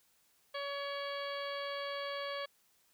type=harmonic tone with a mistuned harmonic; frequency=564 Hz; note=C#5; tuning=30 cents sharp; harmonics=1 / 2 / 3 / 4 / 5 / 6 / 7 / 8; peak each=-40 / -43 / -46 / -48 / -53 / -47 / -56 / -50 dBFS; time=0.54-2.46 s; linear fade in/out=10 ms; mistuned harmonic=6; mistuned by=-36 cents; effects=white hiss -71 dBFS RMS until 2.93 s